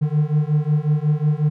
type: beating tone pair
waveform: triangle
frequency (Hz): 147.8 / 153.3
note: D3 / D#3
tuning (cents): +11 / -25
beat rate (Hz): 5.5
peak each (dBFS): -17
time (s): 0.01-1.5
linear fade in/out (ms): 20
effects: none